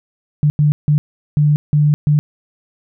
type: tone bursts at uneven times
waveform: sine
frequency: 148.5 Hz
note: D3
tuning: 20 cents sharp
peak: -9 dBFS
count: 6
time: 0.43-0.5 / 0.59-0.72 / 0.88-0.98 / 1.37-1.56 / 1.73-1.94 / 2.07-2.19 s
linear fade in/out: 0 ms
effects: none